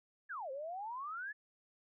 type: exponential two-way sweep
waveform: sine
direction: down then up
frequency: 1760 to 515 to 1760 Hz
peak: -40 dBFS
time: 0.29-1.33 s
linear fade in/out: 20 ms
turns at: 0.51 s
effects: none